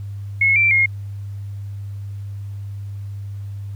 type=tone with pitch steps; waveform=sine; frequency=2179 / 2347 / 2144 Hz; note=C#7 / D7 / C7; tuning=-30 / -2 / +42 cents; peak=-12 dBFS; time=0.41-0.86 s; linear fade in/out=5 ms; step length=150 ms; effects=added 100 Hz sine -27 dBFS peak until 3.75 s + pink hiss -56 dBFS RMS until 3.75 s